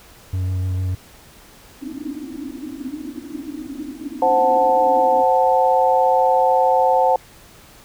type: tone with vibrato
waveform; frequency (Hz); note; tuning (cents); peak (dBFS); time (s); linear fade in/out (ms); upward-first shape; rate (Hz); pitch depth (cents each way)
triangle; 92.5; F#2; 0; -17; 0.33-0.95; 5; square; 6.7; 12
type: band-pass noise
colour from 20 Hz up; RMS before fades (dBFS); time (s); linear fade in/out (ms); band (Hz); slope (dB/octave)
white; -31; 1.81-5.23; 20; 250 to 320; 96
type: chord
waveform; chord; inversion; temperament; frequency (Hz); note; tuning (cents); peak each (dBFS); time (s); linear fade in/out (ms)
sine; F# diminished; second; equal; 523.3 / 740 / 880; C5 / F#5 / A5; 0 / 0 / 0; -17; 4.22-7.16; 2
effects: pink hiss -46 dBFS RMS until 7.84 s